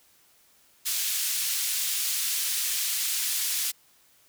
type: band-pass noise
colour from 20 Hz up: white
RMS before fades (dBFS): -28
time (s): 0.85-3.72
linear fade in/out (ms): 20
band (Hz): 2600 to 15000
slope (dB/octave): 12
effects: white hiss -61 dBFS RMS until 4.28 s